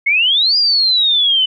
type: exponential two-way sweep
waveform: sine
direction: up then down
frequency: 2141 to 4911 to 2986 Hz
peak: -10 dBFS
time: 0.06-1.46 s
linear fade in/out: 10 ms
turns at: 0.57 s
effects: none